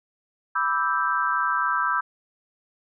sine chord, E minor seventh, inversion second, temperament equal, 987.8 / 1174.7 / 1318.5 / 1568 Hz, B5 / D6 / E6 / G6, 0 / 0 / 0 / 0 cents, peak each -27 / -28 / -25 / -26 dBFS, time 0.55-2.01 s, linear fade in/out 10 ms, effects none

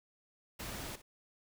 pink noise with echo, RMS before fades -43 dBFS, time 0.59-0.96 s, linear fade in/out 10 ms, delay 60 ms, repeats 1, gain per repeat -14 dB, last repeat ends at 1.02 s, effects none

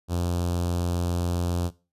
sawtooth tone with notch filter, 87.31 Hz, F2, in tune, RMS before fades -26 dBFS, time 0.08-1.71 s, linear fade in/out 50 ms, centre 2000 Hz, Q 0.77, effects noise-tail reverb RT60 0.3 s tail -18 dB re dry + resampled to 32000 Hz

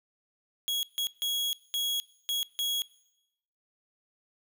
40% pulse tone bursts at uneven times, 3322 Hz, G#7, in tune, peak -27 dBFS, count 6, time 0.68-0.83 / 0.98-1.07 / 1.22-1.53 / 1.74-2 / 2.29-2.43 / 2.59-2.82 s, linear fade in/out 0 ms, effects noise-tail reverb RT60 0.9 s tail -21 dB re dry

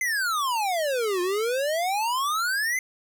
square exponential two-way sweep, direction down then up, 2093 to 349.2 to 2093 Hz, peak -24 dBFS, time 0.01-2.79 s, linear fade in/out 2 ms, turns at 1.21 s, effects none

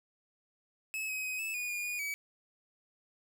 45% pulse tone with pitch steps, 2586 / 2533 / 2518 / 2616 / 2459 / 2431 / 2450 / 2279 Hz, E7 / D#7 / D#7 / E7 / D#7 / D#7 / D#7 / C#7, -34 / +30 / +20 / -14 / -21 / -41 / -27 / +47 cents, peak -34 dBFS, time 0.94-2.14 s, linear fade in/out 0 ms, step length 150 ms, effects none

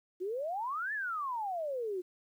sine exponential two-way sweep, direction up then down, 349.2 to 1791 to 349.2 Hz, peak -33 dBFS, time 0.2-2.02 s, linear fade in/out 20 ms, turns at 0.93 s, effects 11-bit

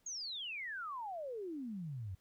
sine exponential sweep, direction down, 6740 to 87.8 Hz, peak -40 dBFS, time 0.06-2.15 s, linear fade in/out 5 ms, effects pink hiss -75 dBFS RMS until 2.2 s

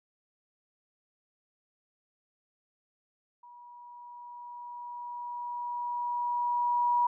sine tone with level ramp, 965 Hz, B5, 40 cents flat, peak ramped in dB -49 to -22 dBFS, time 3.43-7.07 s, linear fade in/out 5 ms, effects none

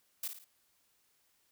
blue noise with echo, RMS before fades -37 dBFS, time 0.23-0.28 s, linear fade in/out 5 ms, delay 55 ms, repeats 3, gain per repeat -7 dB, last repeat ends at 0.445 s, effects white hiss -73 dBFS RMS until 1.51 s

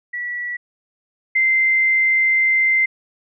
sine tone pair in turn, 1945 / 2081 Hz, B6 / C7, -27 / -10 cents, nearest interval minor second, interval 117 cents, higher second, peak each -23 / -13 dBFS, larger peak second, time 0.13-0.57 / 1.35-2.86 s, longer second, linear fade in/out 10 ms, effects none

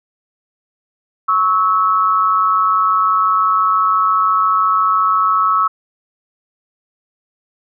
sine tone pair together, 1108.7 / 1302.8 Hz, C#6 / E6, 0 / -21 cents, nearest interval minor third, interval 279 cents, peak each -15 / -13 dBFS, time 1.28-5.68 s, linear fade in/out 10 ms, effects none

